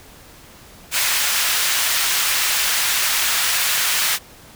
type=high-pass noise; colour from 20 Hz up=pink; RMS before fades=-19 dBFS; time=0.91-4.19 s; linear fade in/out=50 ms; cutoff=1600 Hz; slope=12 dB/octave; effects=pink hiss -44 dBFS RMS until 4.55 s